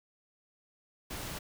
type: noise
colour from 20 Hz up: pink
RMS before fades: -40 dBFS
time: 1.1-1.39 s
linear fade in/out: 10 ms
effects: none